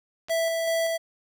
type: clicks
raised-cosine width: 0.2 ms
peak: -24 dBFS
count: 2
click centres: 0.285 / 0.296 s
type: tone with tremolo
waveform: square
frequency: 659.3 Hz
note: E5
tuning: in tune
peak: -23 dBFS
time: 0.29-0.98 s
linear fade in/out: 20 ms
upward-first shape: square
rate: 2.6 Hz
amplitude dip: 25%
effects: none